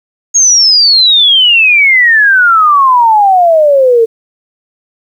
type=exponential sweep; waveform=sine; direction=down; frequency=6645 to 443.9 Hz; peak=-3 dBFS; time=0.34-4.06 s; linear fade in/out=20 ms; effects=7-bit